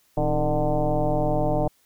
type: tone with frequency modulation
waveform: sine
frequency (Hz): 311.1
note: D#4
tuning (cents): 0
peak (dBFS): -19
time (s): 0.17-1.68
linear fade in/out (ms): 5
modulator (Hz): 145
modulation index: 3.2
effects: white hiss -63 dBFS RMS until 1.85 s